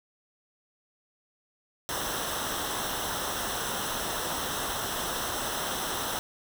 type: noise with comb filter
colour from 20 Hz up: pink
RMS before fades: -32 dBFS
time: 1.89-6.19 s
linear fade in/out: 0 ms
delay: 0.43 ms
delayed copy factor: -0.7
effects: none